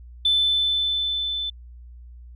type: tone with level ramp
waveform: sine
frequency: 3520 Hz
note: A7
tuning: in tune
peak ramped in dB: -15 to -25 dBFS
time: 0.25-1.5 s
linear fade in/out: 5 ms
effects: tanh soft clip ceiling -11 dBFS + added 60 Hz sine -40 dBFS peak until 2.35 s

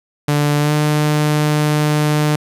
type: tone with pitch glide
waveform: sawtooth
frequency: 146.83 to 150.44 Hz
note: D3 to D3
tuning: 0 to +42 cents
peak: -9 dBFS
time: 0.28-2.36 s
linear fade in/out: 5 ms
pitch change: +42 cents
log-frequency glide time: 0.59-0.73 s
effects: resampled to 32000 Hz + 8-bit

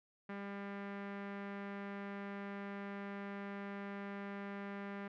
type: tone with low-pass filter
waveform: sawtooth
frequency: 200 Hz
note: G3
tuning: 35 cents sharp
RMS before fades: -45 dBFS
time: 0.29-5.08 s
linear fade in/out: 5 ms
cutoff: 1900 Hz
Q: 2
effects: none

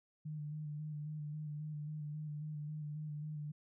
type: tone with vibrato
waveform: sine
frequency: 150.9 Hz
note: D3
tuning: 47 cents sharp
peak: -40 dBFS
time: 0.25-3.52 s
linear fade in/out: 10 ms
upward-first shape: square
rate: 3.7 Hz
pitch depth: 25 cents each way
effects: none

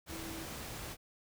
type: tone in noise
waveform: sine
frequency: 325.7 Hz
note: E4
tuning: 21 cents flat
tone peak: -45 dBFS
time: 0.08-0.47 s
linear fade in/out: 50 ms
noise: pink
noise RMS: -44 dBFS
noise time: 0.06-0.97 s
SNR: -4 dB
effects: none

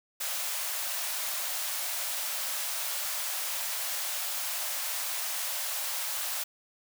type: high-pass noise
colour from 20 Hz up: white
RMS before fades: -33 dBFS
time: 0.2-6.44 s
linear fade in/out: 10 ms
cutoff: 540 Hz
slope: 96 dB/octave
effects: none

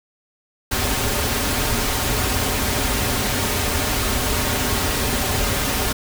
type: noise with comb filter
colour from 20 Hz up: pink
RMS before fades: -21 dBFS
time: 0.71-5.93 s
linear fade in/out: 10 ms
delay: 6 ms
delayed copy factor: -0.55
effects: none

